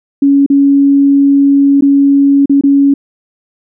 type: tone with dropouts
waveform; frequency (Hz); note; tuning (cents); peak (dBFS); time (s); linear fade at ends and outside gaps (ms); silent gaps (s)
sine; 279.3; C#4; +13; -4; 0.22-2.94; 5; 0.463-0.5 / 1.81-1.822 / 2.458-2.495 / 2.611-2.636
effects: none